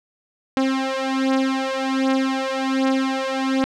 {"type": "beating tone pair", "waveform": "sawtooth", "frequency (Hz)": [265, 266.3], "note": ["C4", "C4"], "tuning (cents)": [22, 31], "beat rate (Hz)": 1.3, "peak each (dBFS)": -18, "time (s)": [0.57, 3.64], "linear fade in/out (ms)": 0, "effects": ["low-pass 5000 Hz 12 dB/octave"]}